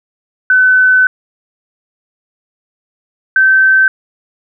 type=tone pair in turn; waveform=sine; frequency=1512 / 1544.7 Hz; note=F#6 / G6; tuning=+37 / -26 cents; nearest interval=unison; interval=37 cents; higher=second; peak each=-5 dBFS; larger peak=neither; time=0.5-1.07 / 3.36-3.88 s; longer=first; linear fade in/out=2 ms; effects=none